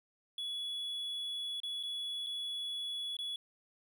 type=tone with dropouts; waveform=triangle; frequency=3391 Hz; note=G#7; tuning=35 cents sharp; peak=-35 dBFS; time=0.38-3.36 s; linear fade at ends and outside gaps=2 ms; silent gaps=1.602-1.633 / 1.829-1.834 / 2.264-2.268 / 3.168-3.188 s; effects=none